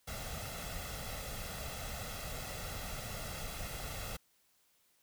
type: noise with comb filter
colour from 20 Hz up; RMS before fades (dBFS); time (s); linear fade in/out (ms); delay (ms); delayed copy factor
pink; -42; 0.07-4.17; 10; 1.5; +0.65
effects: white hiss -72 dBFS RMS until 5.02 s